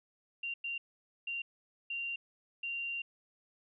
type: tone bursts at uneven times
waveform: sine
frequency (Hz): 2770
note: F7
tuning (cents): -15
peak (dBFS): -35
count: 5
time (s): 0.43-0.54 / 0.64-0.78 / 1.27-1.42 / 1.9-2.16 / 2.63-3.02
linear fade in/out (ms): 5
effects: none